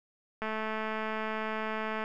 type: click train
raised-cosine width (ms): 0.5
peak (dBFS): -20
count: 354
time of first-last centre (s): 0.42-2.039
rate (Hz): 218
effects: none